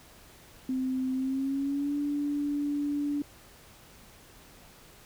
sine tone with pitch glide, 259.4 to 289.5 Hz, C4 to D4, -15 to -25 cents, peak -27 dBFS, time 0.69-3.22 s, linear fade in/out 2 ms, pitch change +190 cents, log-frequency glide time 1.13-1.96 s, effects pink hiss -54 dBFS RMS until 5.05 s

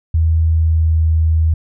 sine tone with pitch glide, 80.8 to 80.1 Hz, E2 to E2, -34 to -49 cents, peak -10 dBFS, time 0.14-1.54 s, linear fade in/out 5 ms, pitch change -15 cents, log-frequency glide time 0.45-1.04 s, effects none

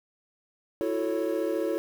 triangle chord, F# minor seventh, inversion third, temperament equal with one note detuned, 329.6 / 364.1 / 440 / 554.4 Hz, E4 / F#4 / A4 / C#5, 0 / -28 / 0 / 0 cents, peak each -28 / -30 / -29 / -29 dBFS, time 0.81-1.78 s, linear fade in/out 0 ms, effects tanh soft clip ceiling -15 dBFS + 8-bit

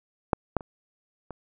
clicks, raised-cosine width 1 ms, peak -6 / -9 / -26 / -23 dBFS, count 4, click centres 0.332 / 0.567 / 0.608 / 1.307 s, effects none

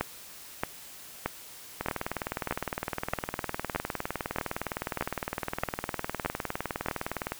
two click trains, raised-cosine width 0.5 ms, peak -15 / -12 dBFS, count 109 / 12, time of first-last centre 1.81-7.32 / 0.01-6.885 s, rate 19.6 / 1.6 Hz, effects white hiss -47 dBFS RMS until 7.39 s

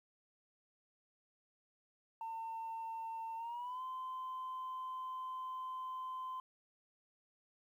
sine tone with pitch glide, 903 to 1031.3 Hz, A5 to C6, +45 to -25 cents, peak -39 dBFS, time 2.21-6.4 s, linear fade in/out 2 ms, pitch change +230 cents, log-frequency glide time 3.36-3.82 s, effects tanh soft clip ceiling -38 dBFS + 12-bit

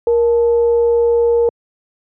sine tone with frequency modulation, 470 Hz, A#4, 14 cents sharp, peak -10 dBFS, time 0.07-1.49 s, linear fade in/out 2 ms, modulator 404 Hz, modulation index 0.25, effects high-pass 100 Hz 12 dB/octave

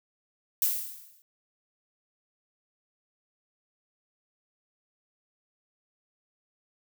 violet noise with exponential decay, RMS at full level -23 dBFS, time 0.62-1.22 s, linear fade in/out 1 ms, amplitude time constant 130 ms, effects none

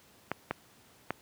clicks, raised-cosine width 0.5 ms, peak -15 dBFS, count 3, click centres 0.316 / 0.51 / 1.106 s, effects pink hiss -60 dBFS RMS until 1.21 s + high-pass 100 Hz 12 dB/octave

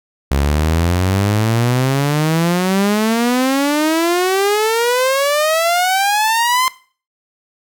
sawtooth exponential sweep, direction up, 67.6 to 1046.5 Hz, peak -9 dBFS, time 0.31-6.68 s, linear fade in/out 0 ms, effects noise-tail reverb RT60 0.4 s tail -18 dB re dry

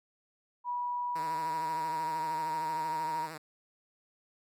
sine tone with pitch glide, 974 to 943.5 Hz, B5 to A#5, -24 to +21 cents, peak -31 dBFS, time 0.64-3.29 s, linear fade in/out 50 ms, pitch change -55 cents, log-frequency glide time 1.11-2.39 s
5% pulse tone with vibrato, 158 Hz, D#3, 27 cents sharp, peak -30 dBFS, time 1.15-3.38 s, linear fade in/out 10 ms, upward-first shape triangle, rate 13 Hz, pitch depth 87 cents each way
effects none

